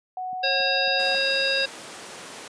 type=tone; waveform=sine; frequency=740 Hz; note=F#5; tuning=in tune; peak=-28 dBFS; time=0.17-1.15 s; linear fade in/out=2 ms
type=click train; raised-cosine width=5 ms; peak=-27 dBFS; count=4; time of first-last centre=0.33-1.15 s; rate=3.66 Hz
type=harmonic tone; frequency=542 Hz; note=C#5; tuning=39 cents flat; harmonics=1 / 3 / 5 / 7 / 9; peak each=-27 / -27 / -27 / -27 / -27 dBFS; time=0.43-1.66 s; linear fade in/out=10 ms
type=noise; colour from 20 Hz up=pink; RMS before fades=-38 dBFS; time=0.99-2.48 s; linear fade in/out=5 ms
effects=high-pass 300 Hz 12 dB/octave + resampled to 22050 Hz